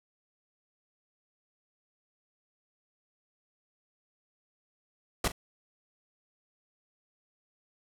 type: noise with echo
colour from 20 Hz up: pink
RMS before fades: -27 dBFS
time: 5.24-5.28 s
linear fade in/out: 5 ms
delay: 40 ms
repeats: 1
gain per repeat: -14 dB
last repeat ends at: 5.32 s
effects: low-pass 12000 Hz 12 dB/octave